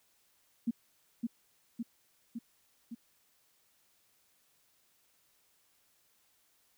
sine tone with echo, 232.9 Hz, A#3, 1 cent flat, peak -27 dBFS, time 0.67-0.71 s, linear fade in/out 10 ms, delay 560 ms, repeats 4, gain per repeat -3 dB, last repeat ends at 2.95 s, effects white hiss -71 dBFS RMS until 6.77 s

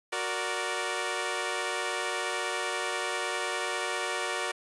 10% pulse chord, Gb augmented, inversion none, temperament equal with one note detuned, 370 / 466.2 / 585.3 Hz, Gb4 / Bb4 / D5, 0 / 0 / -6 cents, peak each -26 dBFS, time 0.12-4.52 s, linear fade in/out 10 ms, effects resampled to 24000 Hz + 9-bit

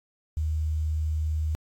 sine tone with quantisation, 77.78 Hz, D#2, in tune, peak -24 dBFS, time 0.37-1.55 s, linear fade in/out 0 ms, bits 9, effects AAC 64 kbps

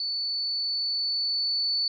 sine tone with level ramp, 4477 Hz, C#8, 16 cents sharp, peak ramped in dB -27 to -23 dBFS, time 0-1.88 s, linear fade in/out 2 ms, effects none

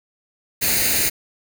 white noise with comb filter, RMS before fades -19 dBFS, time 0.61-1.1 s, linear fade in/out 20 ms, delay 0.45 ms, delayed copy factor +0.7, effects none

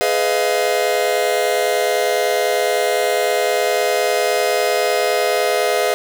45% pulse chord, F half-diminished seventh, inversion first, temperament just, 419.1 / 502.9 / 628.6 / 698.5 Hz, Ab4 / Cb5 / Eb5 / F5, +16 / +31 / +18 / 0 cents, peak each -21 dBFS, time 0.01-5.94 s, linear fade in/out 0 ms, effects none

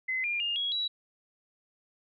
sine tone with pitch steps, 2044 / 2403 / 2825 / 3320 / 3903 Hz, C7 / D7 / F7 / G#7 / B7, -41 / +39 / +19 / -1 / -21 cents, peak -28 dBFS, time 0.08-0.88 s, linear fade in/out 10 ms, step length 160 ms, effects none

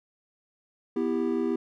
triangle chord, E minor, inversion second, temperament just, 247.2 / 329.6 / 395.6 Hz, B3 / E4 / G4, +2 / 0 / +16 cents, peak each -27 dBFS, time 0.96-1.56 s, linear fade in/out 5 ms, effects none

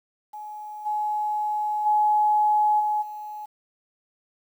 sine tone with level steps, 845 Hz, G#5, 30 cents sharp, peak -34 / -23 / -17 / -21 / -33 dBFS, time 0.33-3.46 s, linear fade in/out 10 ms, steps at 0.85 / 1.85 / 2.79 / 3.01 s, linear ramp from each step 20 ms, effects 9-bit

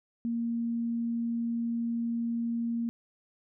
sine tone, 233.1 Hz, A#3, in tune, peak -28 dBFS, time 0.25-2.89 s, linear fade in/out 0 ms, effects none

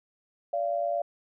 sine tone pair together, 578 / 687.4 Hz, D5 / F5, -28 / -28 cents, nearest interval minor third, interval 300 cents, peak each -29 / -28 dBFS, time 0.53-1.02 s, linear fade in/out 5 ms, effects none

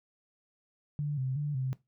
sine tone with vibrato, 138.59 Hz, C#3, in tune, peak -29 dBFS, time 0.99-1.73 s, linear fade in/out 0 ms, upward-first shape square, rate 2.7 Hz, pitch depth 100 cents each way, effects noise-tail reverb RT60 0.2 s tail -18 dB re dry

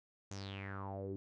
sawtooth tone with low-pass filter sweep, 98 Hz, G2, in tune, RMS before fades -44 dBFS, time 0.31-1.16 s, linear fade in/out 0 ms, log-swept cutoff 6800 to 320 Hz, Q 6.7, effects none

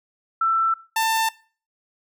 sine / sawtooth tone pair in turn, 1334 / 892.8 Hz, E6 / A5, +20 / +25 cents, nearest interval perfect fifth, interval 695 cents, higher first, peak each -17 / -15 dBFS, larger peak second, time 0.41-0.74 / 0.96-1.29 s, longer neither, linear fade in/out 5 ms, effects noise-tail reverb RT60 0.4 s tail -21 dB re dry

